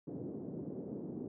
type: band-pass noise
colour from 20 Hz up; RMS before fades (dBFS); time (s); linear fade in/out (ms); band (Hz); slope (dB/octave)
white; -43; 0.07-1.28; 5; 130 to 390; 24
effects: none